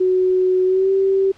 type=tone with pitch glide; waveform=sine; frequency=370 to 386.8 Hz; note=F#4 to G4; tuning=0 to -23 cents; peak=-13 dBFS; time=0-1.32 s; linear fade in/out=10 ms; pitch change=+77 cents; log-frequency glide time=0.65-0.91 s; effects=pink hiss -50 dBFS RMS until 1.37 s + low-pass 5000 Hz 12 dB/octave